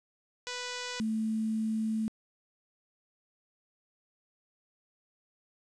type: tone pair in turn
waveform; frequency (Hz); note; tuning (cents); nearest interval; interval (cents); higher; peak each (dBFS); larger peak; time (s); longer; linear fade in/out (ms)
5% pulse / sine; 493.9 / 220; B4 / A3; 0 / 0; octave + major second; 1400; first; -24 / -28; first; 0.47-1 / 1-2.08; second; 0
effects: resampled to 22050 Hz + 9-bit